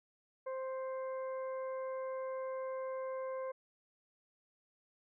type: harmonic tone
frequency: 524 Hz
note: C5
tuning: 2 cents sharp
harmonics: 1 / 2 / 3 / 4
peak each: -38 / -46 / -57 / -59 dBFS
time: 0.46-3.52 s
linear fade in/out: 10 ms
effects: none